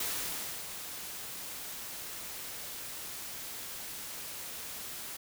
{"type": "noise with ADSR envelope", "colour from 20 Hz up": "white", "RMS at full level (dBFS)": -34, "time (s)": [0, 5.17], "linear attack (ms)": 4, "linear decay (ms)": 630, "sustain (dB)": -8, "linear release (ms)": 9, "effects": []}